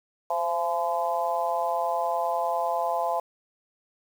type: harmonic tone with a mistuned harmonic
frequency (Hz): 170.2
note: F3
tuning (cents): -44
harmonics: 3 / 4 / 5 / 6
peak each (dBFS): -32 / -27 / -29 / -31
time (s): 0.3-3.2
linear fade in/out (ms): 5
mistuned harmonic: 3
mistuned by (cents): +31
effects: 8-bit